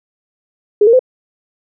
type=tone with pitch steps; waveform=sine; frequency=415.3 / 460.8 / 511.3 Hz; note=G#4 / A#4 / C5; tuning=0 / -20 / -40 cents; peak=-5 dBFS; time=0.81-0.993 s; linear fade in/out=5 ms; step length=61 ms; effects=none